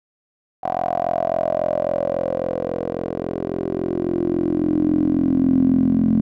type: tone with band-pass filter sweep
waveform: 10% pulse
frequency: 43.65 Hz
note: F1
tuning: in tune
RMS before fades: -20 dBFS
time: 0.63-6.21 s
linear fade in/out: 10 ms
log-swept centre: 760 to 230 Hz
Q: 8.2
effects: none